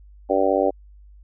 harmonic tone, 96.6 Hz, G2, 25 cents flat, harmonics 3 / 4 / 5 / 6 / 7 / 8, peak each -25 / -24 / -23 / -21 / -27 / -25 dBFS, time 0.29-0.71 s, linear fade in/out 20 ms, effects added 50 Hz sine -44 dBFS peak until 1.23 s

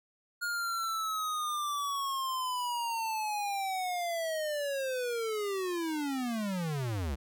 square linear sweep, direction down, 1432 to 61.74 Hz, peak -32 dBFS, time 0.41-7.16 s, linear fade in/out 20 ms, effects none

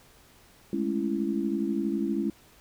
sine chord, A major seventh, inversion third, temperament equal with one note detuned, 207.7 / 220 / 277.2 / 334.2 Hz, G#3 / A3 / C#4 / E4, 0 / 0 / 0 / +24 cents, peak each -30 / -35 / -31 / -30 dBFS, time 0.73-2.3 s, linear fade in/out 2 ms, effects pink hiss -57 dBFS RMS until 2.6 s

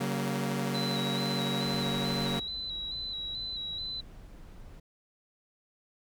sawtooth chord, F# major, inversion second, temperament equal with one note detuned, 138.59 / 188.99 / 233.1 Hz, C#3 / F#3 / A#3, 0 / +37 / 0 cents, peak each -30 dBFS, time 0-2.4 s, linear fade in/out 10 ms
sine tone with vibrato, 3951 Hz, B7, in tune, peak -34 dBFS, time 0.74-4.01 s, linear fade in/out 10 ms, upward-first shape square, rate 2.3 Hz, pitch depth 30 cents each way
brown noise, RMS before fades -48 dBFS, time 1.65-4.8 s, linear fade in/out 5 ms
effects none

